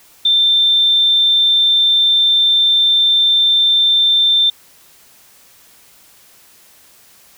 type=tone; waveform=sine; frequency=3570 Hz; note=A7; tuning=24 cents sharp; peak=-9 dBFS; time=0.25-4.5 s; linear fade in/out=5 ms; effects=white hiss -47 dBFS RMS until 7.37 s